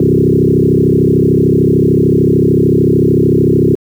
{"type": "tone with frequency modulation", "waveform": "sine", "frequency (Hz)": 260.1, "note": "C4", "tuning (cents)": -10, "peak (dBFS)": -6, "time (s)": [0, 3.75], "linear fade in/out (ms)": 2, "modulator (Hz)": 33.4, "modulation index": 4.6, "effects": ["high-pass 60 Hz 12 dB/octave", "7-bit"]}